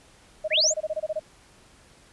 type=tone bursts; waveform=sine; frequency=622.3 Hz; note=D#5; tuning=in tune; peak=-24 dBFS; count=12; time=0.44-1.196 s; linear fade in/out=10 ms; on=41 ms; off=24 ms
type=linear sweep; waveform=sine; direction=up; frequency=1568 to 7580 Hz; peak=-18 dBFS; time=0.5-0.74 s; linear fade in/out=50 ms
effects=pink hiss -55 dBFS RMS until 2.12 s + resampled to 24000 Hz